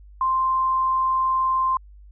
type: tone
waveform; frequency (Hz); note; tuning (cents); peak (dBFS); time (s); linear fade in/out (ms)
sine; 1046.5; C6; 0; -18; 0.21-1.77; 2
effects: added 50 Hz sine -43 dBFS peak until 2.11 s